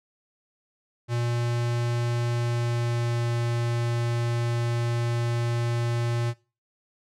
square tone with pitch glide, 119.2 to 118.38 Hz, A#2 to A#2, +39 to +27 cents, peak -25 dBFS, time 1.08-6.34 s, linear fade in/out 50 ms, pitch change -12 cents, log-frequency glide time 2.3-3.3 s, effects noise-tail reverb RT60 0.3 s tail -18 dB re dry + low-pass 8000 Hz 12 dB/octave

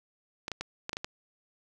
clicks, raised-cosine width 0.2 ms, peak -17 dBFS, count 7, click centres 0.481 / 0.517 / 0.61 / 0.894 / 0.931 / 0.969 / 1.045 s, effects none

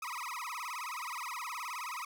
30% pulse tone with vibrato, 1115 Hz, C#6, 10 cents sharp, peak -35 dBFS, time 0.02-2.05 s, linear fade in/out 5 ms, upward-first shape sine, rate 19 Hz, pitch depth 270 cents each way, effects none

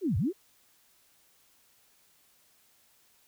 sine linear two-way sweep, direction down then up, 419.4 to 76.2 to 419.4 Hz, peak -25 dBFS, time 0.01-0.33 s, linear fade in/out 50 ms, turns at 0.17 s, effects white hiss -65 dBFS RMS until 3.27 s

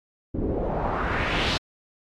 pink noise with low-pass filter sweep, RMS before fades -26 dBFS, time 0.34-1.58 s, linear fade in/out 10 ms, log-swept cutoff 310 to 4400 Hz, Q 2.3, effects AAC 48 kbps

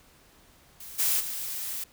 blue noise with level steps, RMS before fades -43 / -25 / -34 dBFS, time 0.8-1.84 s, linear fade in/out 5 ms, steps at 0.98 / 1.19 s, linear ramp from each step 20 ms, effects pink hiss -58 dBFS RMS until 1.92 s

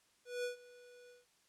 square tone with ADSR envelope, 490 Hz, B4, 14 cents flat, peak -36 dBFS, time 0.25-1.26 s, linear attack 190 ms, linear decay 120 ms, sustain -21 dB, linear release 160 ms, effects white hiss -72 dBFS RMS until 1.48 s + low-pass 9000 Hz 12 dB/octave

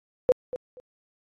sine tone with echo, 503 Hz, B4, 32 cents sharp, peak -14 dBFS, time 0.29-0.32 s, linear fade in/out 0 ms, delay 240 ms, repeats 2, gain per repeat -14 dB, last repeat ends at 0.8 s, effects AAC 32 kbps

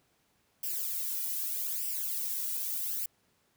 violet noise with flanger, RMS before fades -34 dBFS, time 0.63-3.06 s, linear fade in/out 5 ms, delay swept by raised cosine 0.37 to 2.07 ms, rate 0.81 Hz, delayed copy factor +0.9, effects pink hiss -71 dBFS RMS until 3.56 s + high-pass 80 Hz 12 dB/octave

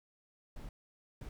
brown noise bursts at uneven times, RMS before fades -45 dBFS, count 2, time 0.56-0.69 / 1.21-1.29 s, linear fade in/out 2 ms, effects none

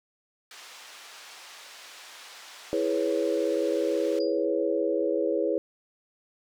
white band-pass noise, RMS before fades -47 dBFS, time 0.51-4.19 s, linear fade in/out 2 ms, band 630 to 5000 Hz, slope 12 dB/octave
sine chord, C# minor seventh, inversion first, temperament equal, 329.6 / 415.3 / 493.9 / 554.4 Hz, E4 / G#4 / B4 / C#5, 0 / 0 / 0 / 0 cents, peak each -29 dBFS, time 2.73-5.58 s, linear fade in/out 0 ms
sine tone with exponential decay, 4842 Hz, D#8, 48 cents flat, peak -35 dBFS, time 4.2-4.45 s, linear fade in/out 5 ms, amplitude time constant 54 ms
effects none

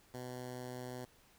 10% pulse tone with notch filter, 125.4 Hz, B2, 27 cents sharp, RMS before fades -45 dBFS, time 0.14-1.05 s, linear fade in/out 2 ms, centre 2500 Hz, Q 1.4, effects pink hiss -66 dBFS RMS until 1.38 s

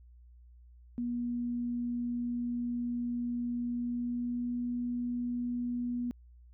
sine tone with pitch glide, 240.7 to 242.8 Hz, B3 to B3, -44 to -29 cents, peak -31 dBFS, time 0.98-6.11 s, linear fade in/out 0 ms, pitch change +15 cents, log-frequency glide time 3.72-4.57 s, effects added 60 Hz sine -53 dBFS peak until 6.53 s

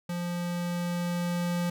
square tone with level ramp, 174.61 Hz, F3, in tune, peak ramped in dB -31 to -27 dBFS, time 0.09-1.7 s, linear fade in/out 5 ms, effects none

